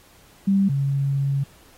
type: tone pair in turn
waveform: sine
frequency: 196 / 138.59 Hz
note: G3 / C#3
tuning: 0 / 0 cents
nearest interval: tritone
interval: 600 cents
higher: first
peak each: -15 / -19 dBFS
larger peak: first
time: 0.47-0.69 / 0.69-1.44 s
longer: second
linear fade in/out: 10 ms
effects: pink hiss -53 dBFS RMS until 1.77 s + AAC 48 kbps